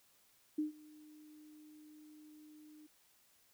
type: tone with ADSR envelope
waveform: sine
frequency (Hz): 304.4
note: D#4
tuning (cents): -38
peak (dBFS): -31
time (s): 0.58-2.87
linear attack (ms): 8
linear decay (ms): 130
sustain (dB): -24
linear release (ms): 10
effects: white hiss -70 dBFS RMS until 3.53 s